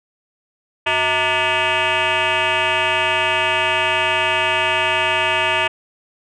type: tone with frequency modulation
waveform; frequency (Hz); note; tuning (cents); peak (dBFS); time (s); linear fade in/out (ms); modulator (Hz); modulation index
sine; 1734; A6; -26; -13; 0.86-5.68; 10; 273; 4.4
effects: tanh soft clip ceiling -13 dBFS